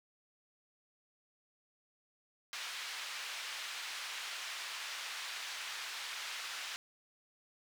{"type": "band-pass noise", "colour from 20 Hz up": "white", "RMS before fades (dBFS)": -43, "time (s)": [2.53, 6.76], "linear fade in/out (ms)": 0, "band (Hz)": [1200, 3900], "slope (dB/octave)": 12, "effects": []}